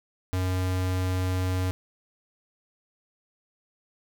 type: tone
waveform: square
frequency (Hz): 92.3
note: F#2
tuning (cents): -4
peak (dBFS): -25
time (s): 0.33-1.71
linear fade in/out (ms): 0
effects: none